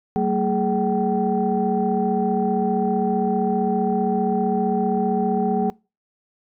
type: tone cluster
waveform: sine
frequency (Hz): 190.3 / 225.6 / 419.7 / 763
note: F#3 / A3 / G#4 / G5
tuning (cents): +49 / +44 / +18 / -47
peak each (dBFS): -23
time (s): 0.16-5.7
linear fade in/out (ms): 0
effects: noise-tail reverb RT60 0.3 s tail -25 dB re dry + tanh soft clip ceiling -9 dBFS